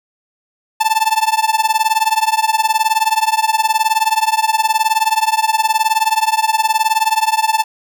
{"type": "tone with tremolo", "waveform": "45% pulse", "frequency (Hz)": 880, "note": "A5", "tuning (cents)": 0, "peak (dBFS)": -8, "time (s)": [0.8, 7.64], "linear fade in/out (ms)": 10, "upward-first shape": "triangle", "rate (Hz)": 19, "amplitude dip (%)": 100, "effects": []}